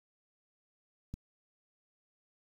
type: click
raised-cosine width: 5 ms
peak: -27 dBFS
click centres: 1.14 s
effects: 9-bit